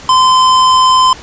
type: tone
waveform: square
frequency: 1029 Hz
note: C6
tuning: 29 cents flat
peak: -6 dBFS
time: 0.09-1.13 s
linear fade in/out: 2 ms
effects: pink hiss -32 dBFS RMS until 1.22 s + resampled to 16000 Hz